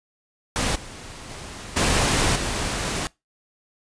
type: noise with level steps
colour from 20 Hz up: pink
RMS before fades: -23 / -39 / -37 / -20 / -26 dBFS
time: 0.56-3.07 s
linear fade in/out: 0 ms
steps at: 0.75 / 1.29 / 1.76 / 2.35 s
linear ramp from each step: 10 ms
effects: noise-tail reverb RT60 0.2 s tail -22 dB re dry + resampled to 22050 Hz